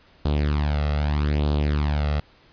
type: tone with flanger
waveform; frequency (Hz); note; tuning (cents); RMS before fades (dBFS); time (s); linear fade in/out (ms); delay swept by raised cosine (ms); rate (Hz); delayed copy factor
sawtooth; 73.8; D2; +9; -22; 0.25-2.2; 5; 0.24 to 1.54; 0.8; +0.7
effects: pink hiss -55 dBFS RMS until 2.52 s + resampled to 11025 Hz